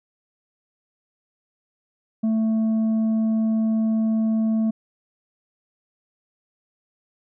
sine tone with tanh clipping, 221.3 Hz, A3, 10 cents sharp, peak -19 dBFS, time 2.23-4.71 s, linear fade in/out 10 ms, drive 4 dB, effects none

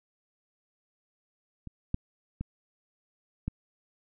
clicks, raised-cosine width 5 ms, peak -28 / -15 / -21 / -18 dBFS, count 4, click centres 1.673 / 1.944 / 2.41 / 3.48 s, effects none

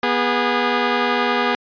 10% pulse tone pair together, 243.7 / 409.8 Hz, B3 / G#4, -23 / -23 cents, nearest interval major sixth, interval 900 cents, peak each -11 dBFS, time 0.03-1.55 s, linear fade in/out 2 ms, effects resampled to 11025 Hz

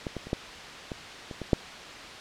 clicks, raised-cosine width 2 ms, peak -18 / -20 / -26 / -13 / -20 / -24 / -21 / -6 dBFS, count 8, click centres 0.068 / 0.167 / 0.27 / 0.331 / 0.918 / 1.312 / 1.417 / 1.532 s, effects white hiss -41 dBFS RMS until 2.2 s + low-pass 4000 Hz 12 dB/octave

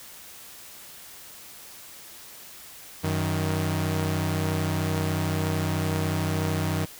sawtooth tone pair together, 93.67 / 156.8 Hz, F#2 / D#3, +22 / +14 cents, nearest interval major sixth, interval 892 cents, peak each -23 dBFS, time 3.03-6.86 s, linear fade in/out 20 ms, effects white hiss -45 dBFS RMS until 6.99 s

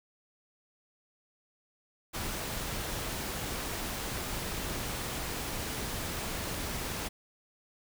pink noise, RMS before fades -36 dBFS, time 2.13-7.09 s, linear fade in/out 20 ms, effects none

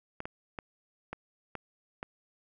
clicks, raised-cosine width 0.5 ms, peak -22 dBFS, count 6, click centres 0.204 / 0.255 / 0.588 / 1.13 / 1.553 / 2.029 s, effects none

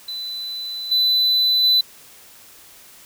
triangle tone with level steps, 4000 Hz, B7, 21 cents sharp, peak -25 / -13 / -11 dBFS, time 0.08-1.81 s, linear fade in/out 5 ms, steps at 0.91 / 1.63 s, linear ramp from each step 10 ms, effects white hiss -46 dBFS RMS until 3.05 s

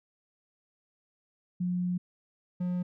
sine / triangle tone pair in turn, 179 / 179 Hz, F3 / F3, +43 / +43 cents, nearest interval unison, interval 0 cents, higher neither, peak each -27 / -26 dBFS, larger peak second, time 1.6-1.98 / 2.6-2.83 s, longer first, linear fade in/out 10 ms, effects none

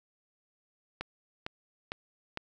click train, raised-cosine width 0.3 ms, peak -19 dBFS, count 4, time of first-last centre 1.01-2.374 s, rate 2.2 Hz, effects none

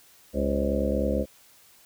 harmonic tone with a mistuned harmonic, 69.3 Hz, C#2, in tune, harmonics 1 / 2 / 3 / 4 / 5 / 6 / 7 / 8 / 9, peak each -29 / -41 / -29 / -32 / -34 / -36 / -29 / -32 / -35 dBFS, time 0.33-1.26 s, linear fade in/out 50 ms, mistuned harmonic 7, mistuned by +89 cents, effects white hiss -56 dBFS RMS until 1.85 s

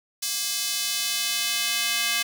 square tone with high-pass filter sweep, 233.1 Hz, A#3, in tune, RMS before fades -26 dBFS, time 0.22-2.23 s, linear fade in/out 10 ms, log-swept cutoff 5000 to 2400 Hz, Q 1.1, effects none

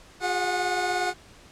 25% pulse tone cluster, 356.1 / 408.7 / 729 Hz, F4 / G#4 / F#5, +34 / -28 / -26 cents, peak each -27 / -29 / -22 dBFS, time 0.2-1.14 s, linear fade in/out 50 ms, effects pink hiss -51 dBFS RMS until 1.51 s + low-pass 8000 Hz 12 dB/octave

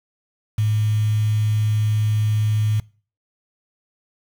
sine tone with quantisation, 107.3 Hz, A2, 43 cents flat, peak -16 dBFS, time 0.58-2.8 s, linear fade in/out 5 ms, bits 6, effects noise-tail reverb RT60 0.4 s tail -23 dB re dry

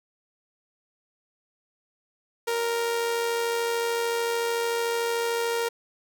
sawtooth tone with amplitude modulation, 466.2 Hz, A#4, in tune, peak -19 dBFS, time 2.47-5.69 s, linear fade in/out 10 ms, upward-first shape sine, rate 93.5 Hz, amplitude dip 35%, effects none

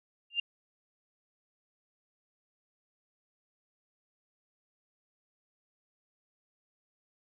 sine tone with exponential growth, 2794 Hz, F7, in tune, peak -23 dBFS, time 0.3-0.4 s, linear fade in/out 5 ms, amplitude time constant 20 ms, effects none

